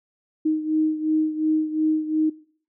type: beating tone pair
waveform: sine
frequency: 311.1 / 313.9 Hz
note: D#4 / D#4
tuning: 0 / +15 cents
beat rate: 2.8 Hz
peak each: -21 / -25 dBFS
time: 0.45-2.3 s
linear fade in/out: 10 ms
effects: noise-tail reverb RT60 0.5 s tail -20 dB re dry